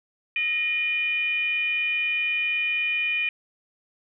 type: tone with frequency modulation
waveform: sine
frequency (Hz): 2436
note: D#7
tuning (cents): -37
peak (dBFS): -22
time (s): 0.36-3.29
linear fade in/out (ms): 2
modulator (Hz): 573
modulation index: 0.49
effects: none